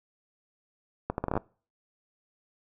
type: accelerating click train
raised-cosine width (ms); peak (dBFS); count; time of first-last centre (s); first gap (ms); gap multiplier
1; -14; 9; 1.1-1.376; 81; 0.73
effects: noise-tail reverb RT60 0.4 s tail -24 dB re dry